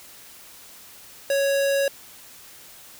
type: tone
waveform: square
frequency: 554.4 Hz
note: C#5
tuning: in tune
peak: -20 dBFS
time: 1.3-1.88 s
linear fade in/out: 2 ms
effects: white hiss -46 dBFS RMS until 2.99 s